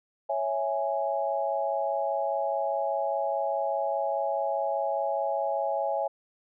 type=chord; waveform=sine; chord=C# minor; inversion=none; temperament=equal; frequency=554.4 / 659.3 / 830.6 Hz; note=C#5 / E5 / G#5; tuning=0 / 0 / 0 cents; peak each=-30 dBFS; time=0.29-6.08 s; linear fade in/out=10 ms; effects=none